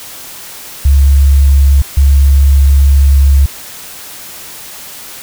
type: tone pair in turn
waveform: sine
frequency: 69.3 / 69.3 Hz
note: C#2 / C#2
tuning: 0 / 0 cents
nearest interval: unison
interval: 0 cents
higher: neither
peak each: -3 dBFS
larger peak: neither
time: 0.85-1.82 / 1.97-3.46 s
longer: second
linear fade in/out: 5 ms
effects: white hiss -29 dBFS RMS until 5.22 s